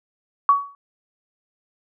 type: tone with exponential decay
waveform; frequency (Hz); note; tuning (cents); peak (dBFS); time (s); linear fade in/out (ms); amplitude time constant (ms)
sine; 1127; C#6; +28; -8; 0.49-0.75; 1; 55
effects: none